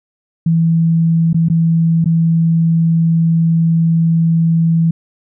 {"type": "tone with dropouts", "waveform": "sine", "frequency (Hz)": 164.81, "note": "E3", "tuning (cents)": 0, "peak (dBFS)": -9, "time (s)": [0.46, 4.91], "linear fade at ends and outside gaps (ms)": 5, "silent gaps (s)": [[1.331, 1.344], [1.486, 1.499], [2.044, 2.057]], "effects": []}